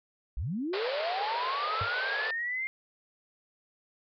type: linear sweep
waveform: sine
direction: up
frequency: 43.65 to 2125 Hz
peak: -30 dBFS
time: 0.37-2.67 s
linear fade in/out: 0 ms
type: band-pass noise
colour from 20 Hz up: pink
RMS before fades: -36 dBFS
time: 0.73-2.31 s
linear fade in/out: 5 ms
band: 420 to 4800 Hz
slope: 96 dB/octave
type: tone with exponential decay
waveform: sine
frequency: 100 Hz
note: G2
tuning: 35 cents sharp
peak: -28 dBFS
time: 1.81-1.9 s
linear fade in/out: 5 ms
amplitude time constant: 19 ms
effects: none